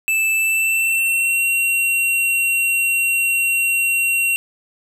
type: tone with pitch glide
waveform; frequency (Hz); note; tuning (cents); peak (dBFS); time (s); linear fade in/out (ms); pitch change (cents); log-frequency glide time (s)
square; 2637 to 2741; E7 to F7; 0 to -33; -16; 0.08-4.36; 0; +67; 0.34-1.46
effects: none